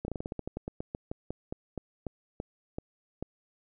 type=slowing click train; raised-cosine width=2 ms; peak=-21 dBFS; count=21; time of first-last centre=0.05-3.226 s; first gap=31 ms; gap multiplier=1.15; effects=none